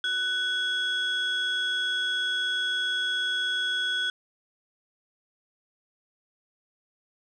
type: tone pair together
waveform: sine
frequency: 1492 / 3349 Hz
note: F#6 / G#7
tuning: +14 / +14 cents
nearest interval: octave + major second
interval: 1400 cents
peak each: -26 dBFS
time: 0.04-4.1 s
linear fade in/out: 2 ms
effects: tanh soft clip ceiling -21 dBFS